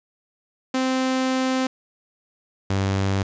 sawtooth tone pair in turn, 260 / 97.39 Hz, C4 / G2, -11 / -11 cents, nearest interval octave + perfect fourth, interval 1700 cents, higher first, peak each -16 dBFS, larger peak neither, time 0.74-1.67 / 2.7-3.23 s, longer first, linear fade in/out 5 ms, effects resampled to 16000 Hz + 8-bit

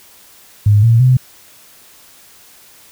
sine tone with pitch steps, 103.83 / 115.21 / 127.83 Hz, G#2 / A#2 / C3, 0 / -20 / -40 cents, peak -6 dBFS, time 0.66-1.17 s, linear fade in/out 5 ms, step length 170 ms, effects white hiss -44 dBFS RMS until 2.91 s

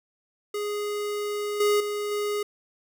square tone with level steps, 414.5 Hz, G#4, 3 cents flat, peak -28 / -20 / -28 / -26 dBFS, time 0.54-2.43 s, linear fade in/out 5 ms, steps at 1.6 / 1.8 / 2.11 s, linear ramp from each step 5 ms, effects none

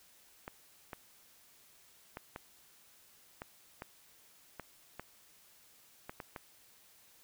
clicks, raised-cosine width 0.5 ms, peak -27 dBFS, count 11, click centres 0.479 / 0.932 / 2.171 / 2.361 / 3.419 / 3.821 / 4.597 / 4.996 / 6.095 / 6.202 / 6.362 s, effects white hiss -63 dBFS RMS until 7.23 s

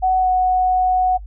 sine tone with pitch glide, 747 to 738.4 Hz, F#5 to F#5, +16 to -4 cents, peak -13 dBFS, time 0.02-1.18 s, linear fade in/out 20 ms, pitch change -20 cents, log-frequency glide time 0.19-0.28 s, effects noise-tail reverb RT60 0.1 s tail -22 dB re dry + added 50 Hz sine -31 dBFS peak until 1.26 s

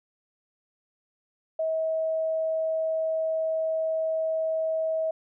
sine tone, 641 Hz, E5, 49 cents flat, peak -24 dBFS, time 1.59-5.11 s, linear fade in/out 5 ms, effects none

